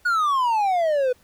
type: exponential sweep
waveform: triangle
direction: down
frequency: 1476 to 489.6 Hz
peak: -16 dBFS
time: 0.05-1.13 s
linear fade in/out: 10 ms
effects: pink hiss -58 dBFS RMS until 1.23 s